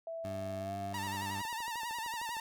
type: tone with pitch glide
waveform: sine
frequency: 659.3 to 694.5 Hz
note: E5 to F5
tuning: 0 to -10 cents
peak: -38 dBFS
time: 0.07-0.93 s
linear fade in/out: 2 ms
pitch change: +90 cents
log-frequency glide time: 0.6-0.74 s
type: tone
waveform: 20% pulse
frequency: 98 Hz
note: G2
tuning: in tune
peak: -36 dBFS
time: 0.24-1.42 s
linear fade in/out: 10 ms
type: tone with vibrato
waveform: sawtooth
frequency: 924 Hz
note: A#5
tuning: 16 cents flat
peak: -33 dBFS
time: 0.94-2.4 s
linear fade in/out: 2 ms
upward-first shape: sine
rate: 11 Hz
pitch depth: 81 cents each way
type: click train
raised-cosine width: 1 ms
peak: -37 dBFS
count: 18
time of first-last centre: 1.07-2.368 s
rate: 13.1 Hz
effects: none